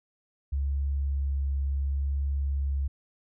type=tone with vibrato; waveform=sine; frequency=69.3 Hz; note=C#2; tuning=in tune; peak=-25 dBFS; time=0.52-2.88 s; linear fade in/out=10 ms; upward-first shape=triangle; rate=0.72 Hz; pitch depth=12 cents each way; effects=none